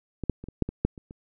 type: clicks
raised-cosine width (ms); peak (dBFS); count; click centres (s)
3; -18 / -10 / -26 / -25 / -9 / -18 / -8 / -29 / -29; 9; 0.237 / 0.297 / 0.44 / 0.486 / 0.623 / 0.69 / 0.85 / 0.978 / 1.109
effects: none